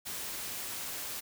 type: noise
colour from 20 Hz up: white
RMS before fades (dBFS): -39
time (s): 0.05-1.21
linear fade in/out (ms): 20
effects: none